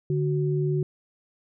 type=tone pair together; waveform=sine; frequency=147 / 370 Hz; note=D3 / F#4; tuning=+2 / 0 cents; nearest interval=octave + major third; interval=1598 cents; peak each=-23 / -27 dBFS; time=0.1-0.83 s; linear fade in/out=2 ms; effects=none